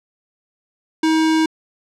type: tone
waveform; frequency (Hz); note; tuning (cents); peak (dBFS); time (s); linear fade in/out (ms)
square; 318.1; D#4; +38; -14; 1.03-1.46; 5
effects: low-pass 7000 Hz 12 dB/octave